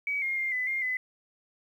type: tone with pitch steps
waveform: sine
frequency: 2272 / 2132 / 2111 / 2006 / 2118 / 2015 Hz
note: C#7 / C7 / C7 / B6 / C7 / B6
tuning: +42 / +32 / +15 / +26 / +21 / +34 cents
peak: -27 dBFS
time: 0.07-0.97 s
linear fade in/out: 2 ms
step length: 150 ms
effects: 10-bit